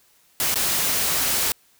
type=noise with dropouts; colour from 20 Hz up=white; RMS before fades=-22 dBFS; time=0.4-1.52 s; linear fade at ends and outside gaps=1 ms; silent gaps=0.543-0.557 s; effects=white hiss -59 dBFS RMS until 1.79 s